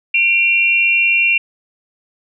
sine tone pair together, 2378 / 2748 Hz, D7 / F7, +21 / -29 cents, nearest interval minor third, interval 250 cents, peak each -14 / -13 dBFS, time 0.14-1.38 s, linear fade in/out 5 ms, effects none

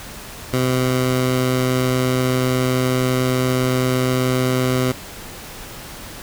15% pulse tone, 127.9 Hz, C3, 39 cents flat, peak -10 dBFS, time 0.53-4.92 s, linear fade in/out 5 ms, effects pink hiss -35 dBFS RMS until 6.22 s

